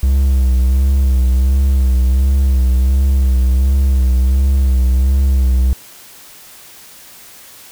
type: tone with vibrato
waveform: triangle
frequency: 65.41 Hz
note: C2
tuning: in tune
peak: -7 dBFS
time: 0.03-5.73 s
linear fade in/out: 0 ms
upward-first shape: sine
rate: 1.4 Hz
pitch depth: 61 cents each way
effects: white hiss -39 dBFS RMS until 7.71 s